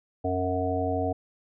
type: harmonic tone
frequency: 91.9 Hz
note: F#2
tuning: 11 cents flat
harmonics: 1 / 3 / 5 / 7 / 8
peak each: -31 / -31 / -31 / -31 / -31 dBFS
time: 0.24-1.13 s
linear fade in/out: 10 ms
effects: none